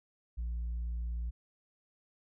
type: tone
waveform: sine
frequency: 58.3 Hz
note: A#1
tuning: 1 cent sharp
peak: -31 dBFS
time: 0.37-1.31 s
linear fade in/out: 20 ms
effects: tanh soft clip ceiling -32 dBFS